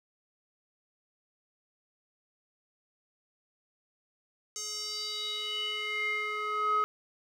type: tone with band-pass filter sweep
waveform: square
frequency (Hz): 423.3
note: G#4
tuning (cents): +33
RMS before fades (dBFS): -33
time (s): 4.56-6.84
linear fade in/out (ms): 0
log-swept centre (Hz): 6500 to 1200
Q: 5
effects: none